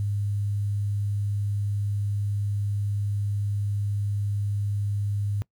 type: tone with quantisation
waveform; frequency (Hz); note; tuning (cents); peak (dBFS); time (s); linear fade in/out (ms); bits
sine; 101.8; G#2; -34; -24; 0-5.42; 0; 9
effects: noise-tail reverb RT60 0.1 s tail -22 dB re dry